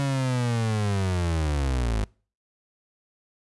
35% pulse linear sweep, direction down, 140.7 to 51 Hz, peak -21 dBFS, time 0-2.04 s, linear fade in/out 0 ms, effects noise-tail reverb RT60 0.4 s tail -26 dB re dry + resampled to 24000 Hz

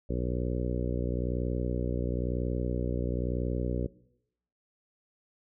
harmonic tone, 61 Hz, B1, 21 cents flat, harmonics 1 / 2 / 3 / 4 / 5 / 6 / 7 / 8 / 9, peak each -32 / -35 / -37 / -38 / -39 / -40 / -40 / -41 / -42 dBFS, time 0.09-3.87 s, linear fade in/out 10 ms, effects noise-tail reverb RT60 0.8 s tail -20 dB re dry

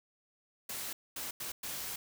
white noise bursts at uneven times, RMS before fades -40 dBFS, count 4, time 0.69-0.93 / 1.16-1.31 / 1.4-1.52 / 1.63-1.96 s, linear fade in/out 5 ms, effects none

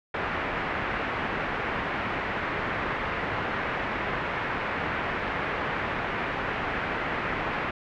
white low-pass noise, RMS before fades -30 dBFS, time 0.14-7.71 s, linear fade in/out 5 ms, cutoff 2100 Hz, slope 24 dB/octave, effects none

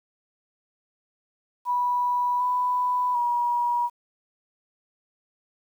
sine tone with pitch steps, 980 / 992 / 961 Hz, B5 / B5 / B5, -14 / +7 / -48 cents, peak -21 dBFS, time 1.65-3.9 s, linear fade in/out 50 ms, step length 750 ms, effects 9-bit

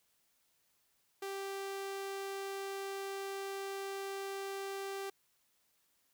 sawtooth tone, 392 Hz, G4, in tune, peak -35 dBFS, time 1.22-5.1 s, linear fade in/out 5 ms, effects white hiss -75 dBFS RMS until 6.13 s

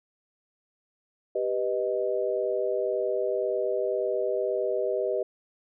sine chord, G augmented, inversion none, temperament equal, 392 / 493.9 / 622.3 Hz, G4 / B4 / D#5, 0 / 0 / 0 cents, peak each -29 dBFS, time 1.35-5.23 s, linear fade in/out 5 ms, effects none

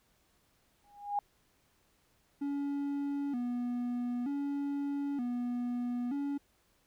sine tone with exponential growth, 817 Hz, G#5, 29 cents flat, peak -26 dBFS, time 0.84-1.19 s, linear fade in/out 2 ms, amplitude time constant 74 ms
triangle tone with vibrato, 262.5 Hz, C4, 6 cents sharp, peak -30 dBFS, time 2.41-6.38 s, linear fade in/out 10 ms, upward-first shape square, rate 0.54 Hz, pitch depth 130 cents each way
effects pink hiss -71 dBFS RMS until 6.86 s

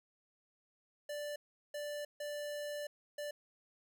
square tone bursts at uneven times, 587.3 Hz, D5, in tune, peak -40 dBFS, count 4, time 1.09-1.36 / 1.74-2.05 / 2.2-2.87 / 3.18-3.31 s, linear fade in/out 5 ms, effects none

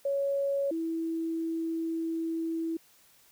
sine tone pair in turn, 557 / 327.6 Hz, C#5 / E4, +8 / -11 cents, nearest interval major sixth, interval 919 cents, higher first, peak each -26 / -29 dBFS, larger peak first, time 0.05-0.71 / 0.71-2.77 s, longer second, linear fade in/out 5 ms, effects white hiss -61 dBFS RMS until 3.31 s

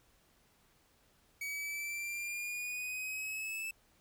45% pulse exponential sweep, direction up, 2260 to 2637 Hz, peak -37 dBFS, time 1.41-3.71 s, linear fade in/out 5 ms, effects pink hiss -69 dBFS RMS until 4 s

